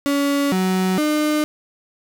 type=tone with pitch steps; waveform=35% pulse; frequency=282.5 / 186.7 / 302.5 Hz; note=C#4 / F#3 / D#4; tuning=+33 / +16 / -49 cents; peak=-15 dBFS; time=0.06-1.44 s; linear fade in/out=0 ms; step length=460 ms; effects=none